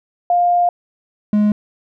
sine / triangle tone pair in turn, 704 / 209.3 Hz, F5 / G#3, +14 / +14 cents, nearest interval octave + major sixth, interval 2100 cents, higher first, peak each -11 / -9 dBFS, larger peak second, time 0.3-0.69 / 1.33-1.52 s, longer first, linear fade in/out 2 ms, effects none

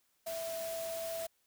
sine tone in noise, 659.3 Hz, E5, in tune, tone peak -37 dBFS, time 0.26-1.27 s, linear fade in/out 10 ms, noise white, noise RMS -45 dBFS, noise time 0.26-1.27 s, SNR +5 dB, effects white hiss -75 dBFS RMS until 1.46 s

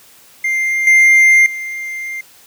triangle tone with level steps, 2101 Hz, C7, 7 cents sharp, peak -12 / -4 / -20 dBFS, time 0.44-2.21 s, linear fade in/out 5 ms, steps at 0.87 / 1.46 s, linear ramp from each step 2 ms, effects white hiss -45 dBFS RMS until 2.46 s + high-pass 80 Hz 12 dB/octave

